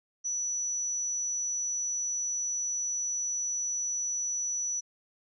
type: tone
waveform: sine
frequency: 5920 Hz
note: F#8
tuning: in tune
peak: -29 dBFS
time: 0.24-4.81 s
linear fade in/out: 20 ms
effects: none